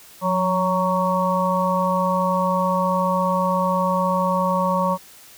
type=harmonic tone with a mistuned harmonic; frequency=185.9 Hz; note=F#3; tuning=8 cents sharp; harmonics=1 / 3 / 5 / 6; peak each=-23 / -23 / -23 / -23 dBFS; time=0.21-4.98 s; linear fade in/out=50 ms; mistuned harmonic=1; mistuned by=-52 cents; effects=white hiss -46 dBFS RMS until 5.37 s